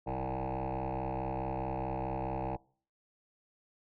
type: tone with frequency modulation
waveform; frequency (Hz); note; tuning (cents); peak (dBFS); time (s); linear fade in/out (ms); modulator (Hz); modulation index
sine; 457.6; A#4; -32; -30; 0.06-2.57; 20; 64.7; 6.7
effects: noise-tail reverb RT60 0.5 s tail -26 dB re dry + tanh soft clip ceiling -32 dBFS